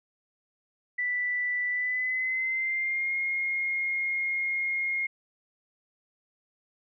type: tone with pitch glide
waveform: sine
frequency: 1975.5 to 2142 Hz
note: B6 to C7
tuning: 0 to +40 cents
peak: -26 dBFS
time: 0.98-5.07 s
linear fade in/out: 10 ms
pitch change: +140 cents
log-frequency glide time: 1.7-3.15 s
effects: none